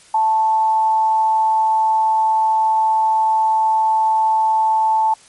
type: tone with amplitude modulation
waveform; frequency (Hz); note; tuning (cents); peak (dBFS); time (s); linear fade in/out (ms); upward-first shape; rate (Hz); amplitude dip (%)
sine; 880; A5; 0; -11; 0.14-5.14; 5; sine; 209; 30
effects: white hiss -47 dBFS RMS until 5.28 s + MP3 48 kbps